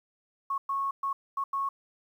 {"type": "tone bursts at uneven times", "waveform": "sine", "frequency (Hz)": 1100, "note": "C#6", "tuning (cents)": -14, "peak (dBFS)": -27, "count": 5, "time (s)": [[0.5, 0.58], [0.69, 0.91], [1.03, 1.13], [1.37, 1.44], [1.53, 1.69]], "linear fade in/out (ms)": 5, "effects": ["10-bit"]}